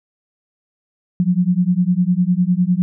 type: beating tone pair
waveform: sine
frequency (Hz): 174.61 / 184.51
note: F3 / F#3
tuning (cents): 0 / -5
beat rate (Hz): 9.9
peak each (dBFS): -16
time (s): 1.2-2.82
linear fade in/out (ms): 0
effects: none